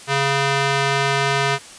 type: tone with band-pass filter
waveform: square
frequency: 138.59 Hz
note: C#3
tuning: in tune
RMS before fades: -19 dBFS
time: 0.07-1.59 s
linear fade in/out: 50 ms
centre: 2000 Hz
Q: 0.58
effects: white hiss -40 dBFS RMS until 1.78 s + resampled to 22050 Hz